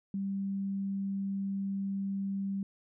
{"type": "tone", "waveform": "sine", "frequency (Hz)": 196.2, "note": "G3", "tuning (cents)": 2, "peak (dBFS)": -31, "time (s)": [0.14, 2.63], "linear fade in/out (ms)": 2, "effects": []}